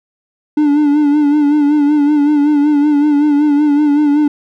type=tone with vibrato; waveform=triangle; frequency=293.7 Hz; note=D4; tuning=in tune; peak=-6 dBFS; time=0.57-4.28 s; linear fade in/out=5 ms; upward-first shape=sine; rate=5.3 Hz; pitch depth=51 cents each way; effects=none